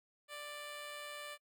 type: tone with amplitude modulation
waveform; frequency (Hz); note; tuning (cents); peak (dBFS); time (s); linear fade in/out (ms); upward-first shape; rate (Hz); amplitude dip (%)
10% pulse; 589; D5; +5; -35; 0.28-1.38; 50; sine; 139; 30
effects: noise-tail reverb RT60 0.1 s tail -26 dB re dry